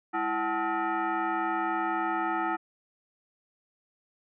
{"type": "tone with frequency modulation", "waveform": "sine", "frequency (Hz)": 207.7, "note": "G#3", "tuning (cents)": 0, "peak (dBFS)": -26, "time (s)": [0.13, 2.57], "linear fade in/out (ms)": 20, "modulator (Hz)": 539, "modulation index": 2.6, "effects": []}